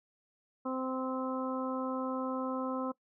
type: harmonic tone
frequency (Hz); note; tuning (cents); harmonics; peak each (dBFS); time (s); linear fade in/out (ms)
260; C4; -11; 1 / 2 / 3 / 4 / 5; -35 / -38 / -45 / -41 / -42; 0.65-2.92; 10
effects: noise-tail reverb RT60 0.1 s tail -20 dB re dry